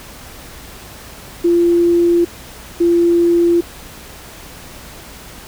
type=tone pair in turn; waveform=sine; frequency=344.1 / 342.9 Hz; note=F4 / F4; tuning=-26 / -32 cents; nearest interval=unison; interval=6 cents; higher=first; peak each=-9 dBFS; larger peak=neither; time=1.44-2.25 / 2.8-3.61 s; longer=neither; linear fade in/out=10 ms; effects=added 60 Hz sine -44 dBFS peak until 5.47 s + pink hiss -36 dBFS RMS until 5.47 s